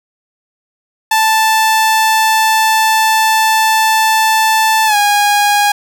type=tone with pitch glide; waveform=sawtooth; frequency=880 to 821.1 Hz; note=A5 to G#5; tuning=0 to -20 cents; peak=-5 dBFS; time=1.11-5.72 s; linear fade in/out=5 ms; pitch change=-120 cents; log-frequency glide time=4.86-4.96 s; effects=none